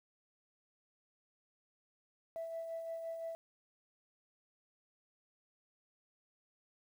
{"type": "tone with tremolo", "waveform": "sine", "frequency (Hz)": 659.3, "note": "E5", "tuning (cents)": 0, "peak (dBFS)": -37, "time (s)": [2.36, 3.35], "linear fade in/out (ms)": 0, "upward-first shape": "sine", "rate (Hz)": 5.8, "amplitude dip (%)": 40, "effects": ["tanh soft clip ceiling -35 dBFS", "11-bit"]}